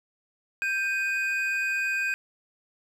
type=tone pair together; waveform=triangle; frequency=1576.1 / 2489 Hz; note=G6 / D#7; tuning=+9 / 0 cents; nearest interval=minor sixth; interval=791 cents; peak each=-26 dBFS; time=0.62-2.14 s; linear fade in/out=0 ms; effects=none